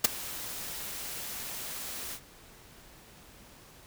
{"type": "noise with ADSR envelope", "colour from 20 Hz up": "white", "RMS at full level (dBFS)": -18, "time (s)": [0.04, 2.2], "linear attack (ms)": 8, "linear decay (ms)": 14, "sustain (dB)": -21, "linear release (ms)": 69, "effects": ["pink hiss -54 dBFS RMS until 3.86 s"]}